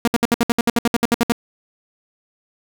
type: tone bursts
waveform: sawtooth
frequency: 235.4 Hz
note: A#3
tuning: 17 cents sharp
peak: -9 dBFS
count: 15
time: 0.05-1.321 s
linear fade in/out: 0 ms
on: 25 ms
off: 64 ms
effects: none